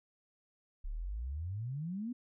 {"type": "exponential sweep", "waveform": "sine", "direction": "up", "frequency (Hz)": [32.7, 253.6], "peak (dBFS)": -36, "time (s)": [0.84, 2.13], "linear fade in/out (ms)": 10, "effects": []}